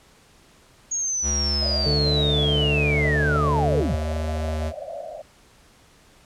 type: linear sweep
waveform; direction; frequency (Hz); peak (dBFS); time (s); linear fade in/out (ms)
sine; down; 6645 to 59.5; -22; 0.91-3.96; 10
type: tone with pitch glide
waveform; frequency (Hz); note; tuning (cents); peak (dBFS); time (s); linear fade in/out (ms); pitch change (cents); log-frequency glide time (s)
square; 71.5 to 77.97; D2 to D#2; -46 to +4; -25; 1.22-4.73; 50; +150; 2.64-4.18
type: band-pass noise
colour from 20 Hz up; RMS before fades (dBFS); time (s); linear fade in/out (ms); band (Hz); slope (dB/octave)
white; -34; 1.61-5.22; 10; 560 to 680; 96
type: harmonic tone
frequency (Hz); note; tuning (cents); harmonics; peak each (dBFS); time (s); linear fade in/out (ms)
146.83; D3; 0; 1 / 2 / 3; -23 / -32 / -26; 1.86-3.81; 0
effects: pink hiss -54 dBFS RMS until 6.25 s + low-pass 10000 Hz 12 dB/octave